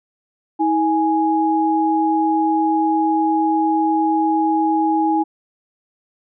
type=tone pair together; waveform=sine; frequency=320.1 / 831.2 Hz; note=D#4 / G#5; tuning=+49 / +1 cents; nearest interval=octave + perfect fourth; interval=1652 cents; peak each=-17 dBFS; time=0.59-5.24 s; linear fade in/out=20 ms; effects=none